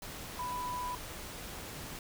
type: tone in noise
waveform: sine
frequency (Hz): 991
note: B5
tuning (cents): +6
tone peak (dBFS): -35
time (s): 0.39-0.95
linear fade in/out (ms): 2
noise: pink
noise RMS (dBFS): -44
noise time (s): 0.02-1.99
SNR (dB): +6
effects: none